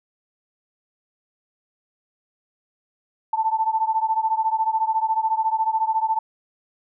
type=beating tone pair; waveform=sine; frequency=880 / 894 Hz; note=A5 / A5; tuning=0 / +27 cents; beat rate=14 Hz; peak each=-21 / -23 dBFS; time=3.33-6.19 s; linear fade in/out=5 ms; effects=none